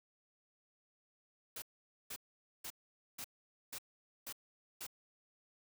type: noise bursts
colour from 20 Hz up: white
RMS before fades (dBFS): -45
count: 7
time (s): 1.56-4.867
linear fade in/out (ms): 5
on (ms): 61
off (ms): 480
effects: none